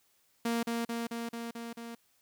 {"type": "tone with echo", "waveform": "sawtooth", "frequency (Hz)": 232.8, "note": "A#3", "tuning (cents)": -2, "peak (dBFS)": -25, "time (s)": [0.45, 0.63], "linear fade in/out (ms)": 5, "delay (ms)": 220, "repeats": 6, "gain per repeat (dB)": -2, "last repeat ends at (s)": 1.95, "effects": ["white hiss -70 dBFS RMS until 2.21 s"]}